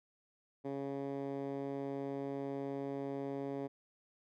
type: tone with band-pass filter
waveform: 10% pulse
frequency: 138.59 Hz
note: C#3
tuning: in tune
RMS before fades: -40 dBFS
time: 0.64-3.68 s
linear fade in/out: 20 ms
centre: 340 Hz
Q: 1.2
effects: none